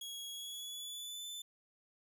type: tone with pitch glide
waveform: sawtooth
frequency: 3322 to 3520 Hz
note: G#7 to A7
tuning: 0 to 0 cents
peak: -40 dBFS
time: 0.01-1.42 s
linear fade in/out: 5 ms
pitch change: +100 cents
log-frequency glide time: 0.31-1.25 s
effects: 13-bit